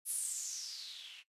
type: noise with low-pass filter sweep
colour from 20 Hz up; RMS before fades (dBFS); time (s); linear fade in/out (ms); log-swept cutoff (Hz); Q
violet; -42; 0.05-1.24; 50; 11000 to 2600; 6
effects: noise-tail reverb RT60 0.1 s tail -18 dB re dry + resampled to 32000 Hz